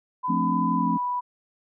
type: tone with pitch glide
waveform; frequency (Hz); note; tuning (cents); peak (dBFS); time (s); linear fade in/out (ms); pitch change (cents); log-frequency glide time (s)
sine; 1004 to 985.6; B5 to B5; +28 to -4; -24; 0.23-1.21; 20; -32; 0.75-0.88
type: chord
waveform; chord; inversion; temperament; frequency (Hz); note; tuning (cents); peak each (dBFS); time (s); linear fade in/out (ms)
sine; D minor seventh; first; equal; 174.61 / 220 / 261.6 / 293.7; F3 / A3 / C4 / D4; 0 / 0 / 0 / 0; -27 / -28 / -27 / -32; 0.28-0.98; 20
effects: none